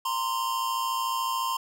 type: tone pair together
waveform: square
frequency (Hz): 929.2 / 1043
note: A#5 / C6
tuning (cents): -6 / -6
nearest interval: major second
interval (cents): 200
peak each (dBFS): -33 / -28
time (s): 0.05-1.57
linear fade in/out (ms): 5
effects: none